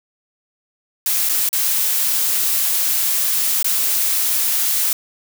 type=noise with dropouts; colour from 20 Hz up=blue; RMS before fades=-18 dBFS; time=1.06-4.93 s; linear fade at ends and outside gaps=2 ms; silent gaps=1.29-1.294 / 1.491-1.529 / 3.627-3.644 s; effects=none